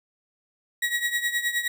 35% pulse tone with tremolo, 1909 Hz, A#6, 41 cents sharp, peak -19 dBFS, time 0.82-1.68 s, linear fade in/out 5 ms, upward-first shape triangle, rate 9.6 Hz, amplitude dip 80%, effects none

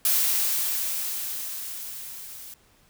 blue noise with level ramp, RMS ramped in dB -21 to -42 dBFS, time 0.05-2.54 s, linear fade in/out 2 ms, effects pink hiss -60 dBFS RMS until 2.89 s

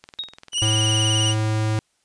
click train, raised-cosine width 0.2 ms, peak -23 dBFS, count 22, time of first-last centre 0.04-1.074 s, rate 20.3 Hz
sine tone with exponential decay, 3765 Hz, A#7, 16 cents sharp, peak -22 dBFS, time 0.19-0.37 s, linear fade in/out 2 ms, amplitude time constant 38 ms
sawtooth tone with vibrato, 2919 Hz, F#7, 24 cents flat, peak -17 dBFS, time 0.52-1.35 s, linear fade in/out 50 ms, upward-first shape triangle, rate 19 Hz, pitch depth 58 cents each way
square tone, 108.7 Hz, A2, 21 cents flat, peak -20 dBFS, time 0.62-1.79 s, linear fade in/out 0 ms
effects white hiss -67 dBFS RMS until 2.04 s + resampled to 22050 Hz

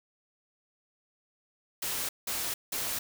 white noise bursts, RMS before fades -33 dBFS, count 3, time 1.82-2.99 s, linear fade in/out 5 ms, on 270 ms, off 180 ms, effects none

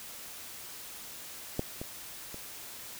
clicks, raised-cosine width 2 ms, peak -16 / -24 / -30 dBFS, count 3, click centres 1.594 / 1.815 / 2.344 s, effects white hiss -45 dBFS RMS until 2.99 s

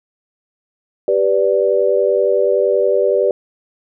sine chord, G major, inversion none, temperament equal with one note detuned, 392 / 493.9 / 584.6 Hz, G4 / B4 / D5, 0 / 0 / -8 cents, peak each -16 dBFS, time 1.08-3.31 s, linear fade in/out 2 ms, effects none

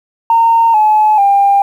sine tone with pitch steps, 917 / 855.6 / 798.3 Hz, A#5 / A5 / G5, -29 / -49 / +31 cents, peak -5 dBFS, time 0.3-1.62 s, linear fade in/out 2 ms, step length 440 ms, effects tanh soft clip ceiling -1 dBFS + 7-bit

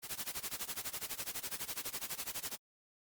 white noise with tremolo, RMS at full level -38 dBFS, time 0.02-2.58 s, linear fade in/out 50 ms, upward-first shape sine, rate 12 Hz, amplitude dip 90%, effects Opus 48 kbps

